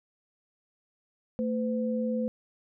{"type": "tone pair together", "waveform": "sine", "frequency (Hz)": [224.2, 507.3], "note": ["A3", "B4"], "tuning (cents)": [33, 46], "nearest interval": "octave + major second", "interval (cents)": 1413, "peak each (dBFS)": [-28, -31], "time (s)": [1.39, 2.28], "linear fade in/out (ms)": 0, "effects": []}